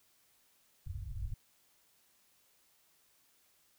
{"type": "low-pass noise", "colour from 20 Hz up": "pink", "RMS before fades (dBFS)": -40, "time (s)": [0.86, 1.34], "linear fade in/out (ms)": 5, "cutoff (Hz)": 120, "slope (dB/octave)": 48, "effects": ["white hiss -70 dBFS RMS until 3.78 s"]}